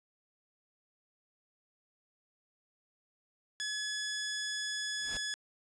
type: tone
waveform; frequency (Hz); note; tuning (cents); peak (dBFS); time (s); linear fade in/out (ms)
15% pulse; 1700; G#6; +40; -28; 3.6-5.34; 0
type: noise with exponential growth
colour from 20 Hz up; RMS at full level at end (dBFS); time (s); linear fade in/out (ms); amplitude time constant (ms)
pink; -41; 4.88-5.17; 1; 61
effects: resampled to 22050 Hz